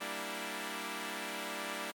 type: chord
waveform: 5% pulse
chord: E half-diminished seventh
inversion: first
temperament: equal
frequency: 196 / 233.1 / 293.7 / 329.6 Hz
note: G3 / Bb3 / D4 / E4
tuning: 0 / 0 / 0 / 0 cents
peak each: -32 dBFS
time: 0-1.92 s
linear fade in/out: 20 ms
effects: MP3 96 kbps